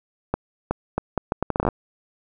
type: accelerating click train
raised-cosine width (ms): 1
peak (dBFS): -7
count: 14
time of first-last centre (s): 0.34-1.687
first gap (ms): 370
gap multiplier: 0.73
effects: none